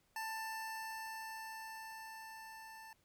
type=tone with level ramp; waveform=25% pulse; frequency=887 Hz; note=A5; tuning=14 cents sharp; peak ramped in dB=-36 to -48 dBFS; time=0.16-2.93 s; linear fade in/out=2 ms; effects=pink hiss -75 dBFS RMS until 3.04 s